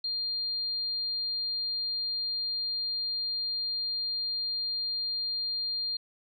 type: tone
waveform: sine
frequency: 4200 Hz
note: C8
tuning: 6 cents sharp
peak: -29 dBFS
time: 0.04-5.97 s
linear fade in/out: 5 ms
effects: none